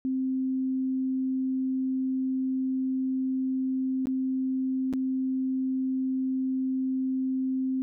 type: tone with dropouts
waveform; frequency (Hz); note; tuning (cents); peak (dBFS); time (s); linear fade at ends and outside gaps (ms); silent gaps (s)
sine; 261.6; C4; 0; -25; 0.05-7.82; 0; 4.056-4.07 / 4.928-4.936
effects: none